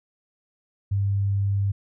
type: tone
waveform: sine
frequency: 99.4 Hz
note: G2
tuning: 25 cents sharp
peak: -20 dBFS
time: 0.91-1.72 s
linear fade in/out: 10 ms
effects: none